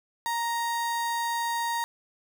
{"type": "tone", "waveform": "35% pulse", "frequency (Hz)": 934, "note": "A#5", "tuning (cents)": 3, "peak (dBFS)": -25, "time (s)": [0.26, 1.84], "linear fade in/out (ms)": 0, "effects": []}